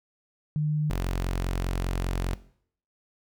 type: tone pair in turn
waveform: sine / sawtooth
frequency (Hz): 151.4 / 45.01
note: D#3 / F#1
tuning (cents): -47 / -47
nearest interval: octave + major sixth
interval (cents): 2100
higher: first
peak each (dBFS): -23 / -22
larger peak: second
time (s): 0.56-0.9 / 0.9-2.34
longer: second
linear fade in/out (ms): 0
effects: noise-tail reverb RT60 0.6 s tail -18 dB re dry